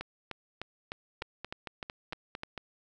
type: two click trains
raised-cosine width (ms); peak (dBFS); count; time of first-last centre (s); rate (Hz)
0.3; -22 / -21; 7 / 9; 1.22-2.577 / 0.01-2.434; 4.42 / 3.3
effects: none